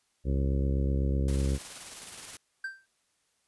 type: harmonic tone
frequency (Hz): 68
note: C#2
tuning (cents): -33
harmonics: 1 / 2 / 3 / 4 / 5 / 6 / 7 / 8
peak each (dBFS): -26 / -32 / -36 / -38 / -40 / -42 / -43 / -44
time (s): 0.24-1.59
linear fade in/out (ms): 50
type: noise with tremolo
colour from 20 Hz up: white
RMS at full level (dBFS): -42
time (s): 1.28-2.37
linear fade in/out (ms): 2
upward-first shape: square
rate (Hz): 19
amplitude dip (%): 30
type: tone with exponential decay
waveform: triangle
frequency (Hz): 1568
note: G6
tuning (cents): 0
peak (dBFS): -28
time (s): 2.64-2.86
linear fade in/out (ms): 5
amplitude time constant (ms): 47
effects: white hiss -73 dBFS RMS until 3.47 s + resampled to 24000 Hz